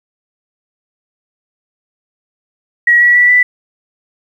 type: tone with pitch steps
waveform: sine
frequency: 1912 / 1934.2 / 1956.7 / 1979.4 Hz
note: A#6 / B6 / B6 / B6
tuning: +43 / -37 / -17 / +3 cents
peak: -5 dBFS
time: 2.87-3.43 s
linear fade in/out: 5 ms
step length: 140 ms
effects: 7-bit